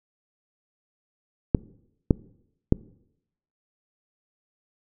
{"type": "clicks", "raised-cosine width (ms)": 3, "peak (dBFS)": -3, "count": 3, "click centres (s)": [1.548, 2.108, 2.724], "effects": ["noise-tail reverb RT60 0.8 s tail -23 dB re dry"]}